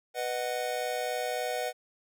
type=chord; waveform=square; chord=B major; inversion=none; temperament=just; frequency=493.9 / 617.4 / 740.8 Hz; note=B4 / D#5 / F#5; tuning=0 / -14 / +2 cents; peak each=-35 / -36 / -35 dBFS; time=0.14-1.73 s; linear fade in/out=50 ms; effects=none